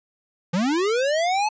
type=linear sweep; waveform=square; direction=up; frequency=162.1 to 870 Hz; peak=-20 dBFS; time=0.53-1.49 s; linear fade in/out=10 ms; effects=resampled to 16000 Hz